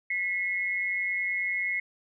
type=tone pair together; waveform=sine; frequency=1975.5 / 2165 Hz; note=B6 / C#7; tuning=0 / -41 cents; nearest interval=major second; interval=159 cents; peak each=-31 / -28 dBFS; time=0.1-1.8 s; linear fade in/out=5 ms; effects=none